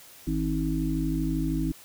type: harmonic tone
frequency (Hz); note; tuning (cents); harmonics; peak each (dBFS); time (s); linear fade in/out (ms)
52.8; G#1; +29; 1 / 3 / 5 / 6; -30 / -30 / -30 / -30; 0.27-1.72; 5
effects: white hiss -50 dBFS RMS until 1.84 s